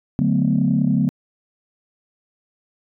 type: chord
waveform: sine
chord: B minor seventh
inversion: first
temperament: equal with one note detuned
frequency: 146.83 / 185 / 220 / 250.5 Hz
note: D3 / F#3 / A3 / B3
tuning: 0 / 0 / 0 / +25 cents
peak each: -20 dBFS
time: 0.19-1.09 s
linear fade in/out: 0 ms
effects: tanh soft clip ceiling -7 dBFS